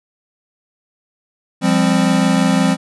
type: chord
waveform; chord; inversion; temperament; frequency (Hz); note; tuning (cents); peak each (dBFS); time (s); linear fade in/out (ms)
square; F suspended second; none; equal with one note detuned; 174.61 / 200.5 / 261.6; F3 / G3 / C4; 0 / +39 / 0; -17; 1.61-2.77; 50
effects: resampled to 24000 Hz